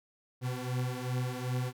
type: beating tone pair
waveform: 40% pulse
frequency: 124.8 / 127.4 Hz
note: B2 / C3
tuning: +19 / -46 cents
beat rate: 2.6 Hz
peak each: -33 / -35 dBFS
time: 0.41-1.73 s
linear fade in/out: 50 ms
effects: none